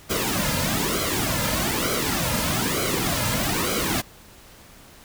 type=noise with flanger; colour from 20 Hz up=pink; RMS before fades=-24 dBFS; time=0.09-4.02 s; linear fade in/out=20 ms; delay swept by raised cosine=1.1 to 2.7 ms; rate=1.1 Hz; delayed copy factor=-0.75; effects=pink hiss -48 dBFS RMS until 5.04 s